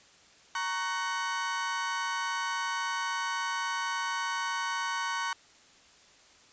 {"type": "chord", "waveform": "35% pulse", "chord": "F# major", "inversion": "first", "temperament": "equal with one note detuned", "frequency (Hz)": [932.3, 1108.7, 1504.1], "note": ["A#5", "C#6", "F#6"], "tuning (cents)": [0, 0, 28], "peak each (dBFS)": -33, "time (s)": [0.55, 5.33], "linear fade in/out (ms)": 2, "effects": ["white hiss -58 dBFS RMS until 6.52 s", "resampled to 16000 Hz"]}